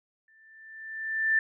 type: tone with exponential growth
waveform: sine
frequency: 1774 Hz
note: A6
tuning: 14 cents sharp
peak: -19 dBFS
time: 0.28-1.39 s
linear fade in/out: 2 ms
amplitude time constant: 240 ms
effects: none